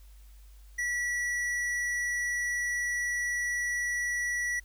triangle tone with hard clipping, 1944 Hz, B6, 28 cents flat, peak -30 dBFS, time 0.78-4.6 s, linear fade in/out 10 ms, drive 13 dB, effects added 50 Hz sine -49 dBFS peak until 4.64 s + white hiss -64 dBFS RMS until 4.64 s

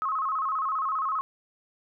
sine tone with vibrato, 1174.7 Hz, D6, in tune, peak -25 dBFS, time 0.02-1.21 s, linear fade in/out 0 ms, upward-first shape square, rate 15 Hz, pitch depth 140 cents each way, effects none

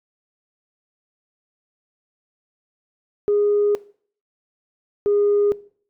sine tone pair in turn, 412.3 / 409.9 Hz, G#4 / G#4, -13 / -23 cents, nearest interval unison, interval 10 cents, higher first, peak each -14 dBFS, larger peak neither, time 3.28-3.75 / 5.06-5.52 s, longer first, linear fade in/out 0 ms, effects noise-tail reverb RT60 0.5 s tail -20 dB re dry + tanh soft clip ceiling -11 dBFS

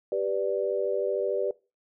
sine chord, G major, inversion none, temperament equal, 392 / 493.9 / 587.3 Hz, G4 / B4 / D5, 0 / 0 / 0 cents, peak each -29 dBFS, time 0.12-1.51 s, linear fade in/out 2 ms, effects noise-tail reverb RT60 0.3 s tail -22 dB re dry

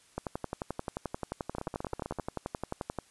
two click trains, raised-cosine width 1 ms, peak -19 / -22 dBFS, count 33 / 11, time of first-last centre 0.18-2.987 / 1.55-2.187 s, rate 11.4 / 15.7 Hz, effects white hiss -62 dBFS RMS until 3.1 s + resampled to 24000 Hz

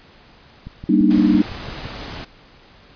click train, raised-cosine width 5 ms, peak -20 dBFS, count 8, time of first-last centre 0.67-1.856 s, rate 5.9 Hz
sine chord, Eb major seventh, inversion first, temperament just, 194.45 / 233.3 / 291.7 / 311.1 Hz, G3 / Bb3 / D4 / Eb4, -14 / +2 / -12 / 0 cents, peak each -17 dBFS, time 0.89-1.42 s, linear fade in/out 5 ms
pink noise, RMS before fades -32 dBFS, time 1.1-2.25 s, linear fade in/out 10 ms
effects pink hiss -48 dBFS RMS until 2.95 s + resampled to 11025 Hz

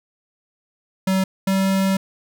square tone pair in turn, 190 / 192.65 Hz, F#3 / G3, +46 / -30 cents, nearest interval unison, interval 24 cents, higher second, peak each -17 dBFS, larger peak neither, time 1.07-1.24 / 1.47-1.97 s, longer second, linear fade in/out 5 ms, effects none

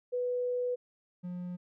sine / triangle tone pair in turn, 493.9 / 178.39 Hz, B4 / F3, 0 / +37 cents, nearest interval octave + tritone, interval 1763 cents, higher first, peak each -29 / -34 dBFS, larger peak first, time 0.12-0.76 / 1.23-1.57 s, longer first, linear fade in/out 20 ms, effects none

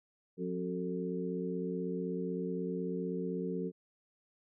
harmonic tone with a mistuned harmonic, 89.5 Hz, F2, 43 cents sharp, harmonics 2 / 3 / 4 / 5, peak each -37 / -41 / -40 / -39 dBFS, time 0.37-3.72 s, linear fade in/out 50 ms, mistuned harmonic 4, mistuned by +64 cents, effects none

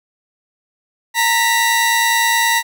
sawtooth tone pair together, 922 / 1953.6 Hz, A#5 / B6, -19 / -19 cents, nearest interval octave + minor second, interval 1300 cents, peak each -12 dBFS, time 1.14-2.63 s, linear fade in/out 50 ms, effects none

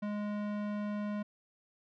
square tone with low-pass filter, 207.7 Hz, G#3, in tune, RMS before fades -36 dBFS, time 0.02-1.23 s, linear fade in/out 10 ms, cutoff 2000 Hz, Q 0.62, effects none

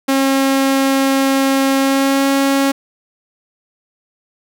sawtooth tone with pitch glide, 270.6 to 274.4 Hz, C#4 to C#4, -42 to -17 cents, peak -8 dBFS, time 0.08-2.72 s, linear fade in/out 10 ms, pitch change +25 cents, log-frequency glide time 1.77-2.29 s, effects none

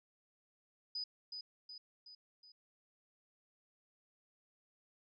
sine tone with echo, 4978 Hz, D#8, in tune, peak -38 dBFS, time 0.95-1.04 s, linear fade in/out 5 ms, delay 370 ms, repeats 4, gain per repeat -5 dB, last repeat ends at 2.52 s, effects none

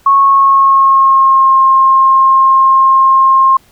sine tone with pitch glide, 1100 to 1065.6 Hz, C#6 to C6, -14 to +31 cents, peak -4 dBFS, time 0.06-3.57 s, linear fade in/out 5 ms, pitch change -55 cents, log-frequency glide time 0.16-1.59 s, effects pink hiss -48 dBFS RMS until 3.71 s

